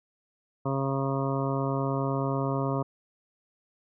harmonic tone, 136.2 Hz, C#3, 30 cents flat, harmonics 1 / 2 / 3 / 4 / 5 / 7 / 8 / 9, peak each -29 / -32 / -34 / -35 / -36 / -37 / -38 / -39 dBFS, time 0.65-2.83 s, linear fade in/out 10 ms, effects none

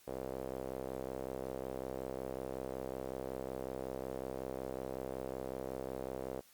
sawtooth tone with band-pass filter, 65.41 Hz, C2, in tune, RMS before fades -42 dBFS, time 0.07-6.41 s, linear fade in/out 10 ms, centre 510 Hz, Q 2.4, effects white hiss -64 dBFS RMS until 6.53 s + Opus 48 kbps

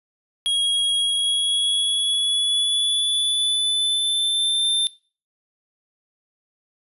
square tone with pitch glide, 3297 to 3575 Hz, G#7 to A7, -13 to +27 cents, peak -19 dBFS, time 0.46-4.87 s, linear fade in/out 0 ms, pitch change +140 cents, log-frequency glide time 1.01-4.67 s, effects noise-tail reverb RT60 0.4 s tail -20 dB re dry + resampled to 32000 Hz

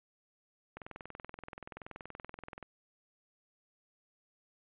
click train, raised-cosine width 0.5 ms, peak -29 dBFS, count 40, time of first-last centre 0.77-2.627 s, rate 21 Hz, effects resampled to 8000 Hz

